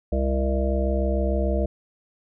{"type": "harmonic tone with a mistuned harmonic", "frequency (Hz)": 66.7, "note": "C2", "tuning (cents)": 34, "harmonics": [1, 3, 5, 7, 9, 10], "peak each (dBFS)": [-22, -29, -31, -31, -28, -34], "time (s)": [0.12, 1.66], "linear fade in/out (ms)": 5, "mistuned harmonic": 1, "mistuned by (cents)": -39, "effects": []}